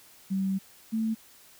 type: tone pair in turn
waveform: sine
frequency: 192.3 / 222.1 Hz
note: G3 / A3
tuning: -33 / +16 cents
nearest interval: major second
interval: 249 cents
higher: second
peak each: -25 dBFS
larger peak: neither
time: 0.3-0.59 / 0.92-1.15 s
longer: first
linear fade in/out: 20 ms
effects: white hiss -55 dBFS RMS until 1.59 s